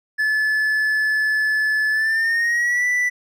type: tone with pitch glide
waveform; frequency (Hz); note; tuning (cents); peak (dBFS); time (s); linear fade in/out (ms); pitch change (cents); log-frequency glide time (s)
triangle; 1729 to 1974.7; A6 to B6; -31 to -1; -15; 0.18-3.1; 20; +230; 1.91-2.86
effects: none